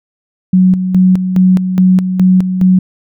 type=tone with tremolo; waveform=sine; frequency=185 Hz; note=F#3; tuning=in tune; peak=-4 dBFS; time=0.53-2.79 s; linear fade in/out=5 ms; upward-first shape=square; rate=2.4 Hz; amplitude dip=60%; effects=none